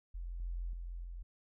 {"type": "tone with level steps", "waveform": "sine", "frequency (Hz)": 43.3, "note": "F1", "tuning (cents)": -14, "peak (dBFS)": [-39, -36, -40, -42], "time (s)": [0.14, 1.23], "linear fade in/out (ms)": 10, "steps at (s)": [0.4, 0.73, 1.04], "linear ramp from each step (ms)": 2, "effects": []}